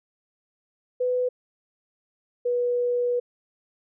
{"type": "tone pair in turn", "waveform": "sine", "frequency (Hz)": [499.4, 487.4], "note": ["B4", "B4"], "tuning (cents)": [19, -23], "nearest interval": "unison", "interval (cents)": 42, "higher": "first", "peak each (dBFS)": -21, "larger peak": "neither", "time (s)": [[1, 1.29], [2.45, 3.2]], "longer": "second", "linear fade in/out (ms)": 10, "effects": []}